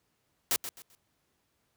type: noise with echo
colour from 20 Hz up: white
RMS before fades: -27 dBFS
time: 0.51-0.56 s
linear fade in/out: 0 ms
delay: 130 ms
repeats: 3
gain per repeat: -11 dB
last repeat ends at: 0.95 s
effects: pink hiss -75 dBFS RMS until 1.76 s + high-pass 60 Hz 12 dB/octave

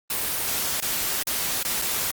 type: noise with dropouts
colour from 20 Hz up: white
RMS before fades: -26 dBFS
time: 0.1-2.11 s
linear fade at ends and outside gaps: 2 ms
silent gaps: 0.803-0.823 / 1.228-1.27 / 1.629-1.649 / 1.817-1.821 s
effects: Opus 32 kbps

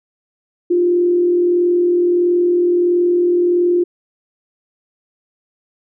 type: tone with frequency modulation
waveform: sine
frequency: 351.6 Hz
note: F4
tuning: 12 cents sharp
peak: -11 dBFS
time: 0.7-3.84 s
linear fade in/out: 10 ms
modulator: 41.5 Hz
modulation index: 0.29
effects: none

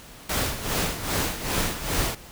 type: noise with tremolo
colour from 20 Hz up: pink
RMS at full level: -24 dBFS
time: 0.29-2.15 s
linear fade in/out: 5 ms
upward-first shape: sine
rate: 2.5 Hz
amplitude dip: 70%
effects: pink hiss -45 dBFS RMS until 2.31 s

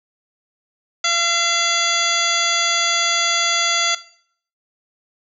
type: harmonic tone with a mistuned harmonic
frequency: 683 Hz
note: F5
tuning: 39 cents flat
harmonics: 1 / 2 / 3 / 4 / 5 / 6 / 7 / 9 / 10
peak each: -29 / -22 / -22 / -28 / -22 / -31 / -24 / -25 / -27 dBFS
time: 1.04-3.95 s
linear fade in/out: 5 ms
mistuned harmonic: 7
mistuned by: -27 cents
effects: noise-tail reverb RT60 0.6 s tail -18 dB re dry

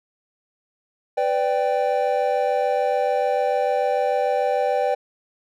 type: chord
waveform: triangle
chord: G major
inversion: first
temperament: equal with one note detuned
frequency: 500.5 / 587.3 / 784 Hz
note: B4 / D5 / G5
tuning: +23 / 0 / 0 cents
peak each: -21 dBFS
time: 1.17-4.95 s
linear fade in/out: 10 ms
effects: none

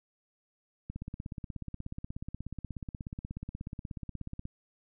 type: click train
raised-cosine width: 5 ms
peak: -26 dBFS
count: 60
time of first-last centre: 0.9-4.454 s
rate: 16.6 Hz
effects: none

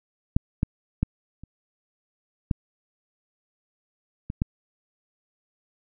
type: clicks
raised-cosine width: 5 ms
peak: -6 / -9 / -9 / -29 / -9 / -18 / -10 dBFS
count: 7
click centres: 0.365 / 0.631 / 1.03 / 1.436 / 2.512 / 4.301 / 4.419 s
effects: none

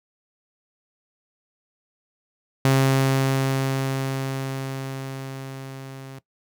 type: tone with level ramp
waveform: sawtooth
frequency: 134.3 Hz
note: C3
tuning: 46 cents sharp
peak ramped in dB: -11 to -33 dBFS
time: 2.65-6.19 s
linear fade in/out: 2 ms
effects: noise-tail reverb RT60 0.1 s tail -18 dB re dry

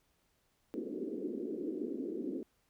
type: band-pass noise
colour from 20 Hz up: pink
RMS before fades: -39 dBFS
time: 0.74-2.43 s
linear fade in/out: 0 ms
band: 230 to 440 Hz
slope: 48 dB/octave
effects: pink hiss -75 dBFS RMS until 2.69 s

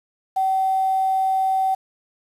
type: tone with quantisation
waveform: sine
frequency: 764 Hz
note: G5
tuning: 45 cents flat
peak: -17 dBFS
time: 0.36-1.75 s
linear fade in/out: 10 ms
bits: 7
effects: resampled to 32000 Hz

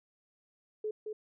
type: tone with echo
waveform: sine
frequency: 428.2 Hz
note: A4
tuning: 47 cents flat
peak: -32 dBFS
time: 0.84-0.91 s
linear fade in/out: 5 ms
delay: 220 ms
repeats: 1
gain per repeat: -4 dB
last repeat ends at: 1.13 s
effects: none

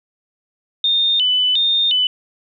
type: tone with vibrato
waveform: sine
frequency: 3307 Hz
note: G#7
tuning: 8 cents flat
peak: -13 dBFS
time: 0.84-2.07 s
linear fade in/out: 2 ms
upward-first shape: square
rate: 1.4 Hz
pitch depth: 170 cents each way
effects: none

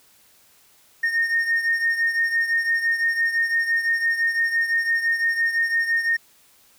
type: beating tone pair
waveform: triangle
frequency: 1838 / 1843.9 Hz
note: A#6 / A#6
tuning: -25 / -19 cents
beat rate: 5.9 Hz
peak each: -17 / -22 dBFS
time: 1.03-6.17 s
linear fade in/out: 10 ms
effects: tanh soft clip ceiling -15 dBFS + white hiss -56 dBFS RMS until 6.78 s

